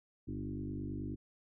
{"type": "tone with frequency modulation", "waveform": "sine", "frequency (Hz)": 191.1, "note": "G3", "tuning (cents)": -44, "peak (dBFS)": -37, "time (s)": [0.27, 1.16], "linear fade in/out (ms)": 20, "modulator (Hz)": 49.4, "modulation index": 2.9, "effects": []}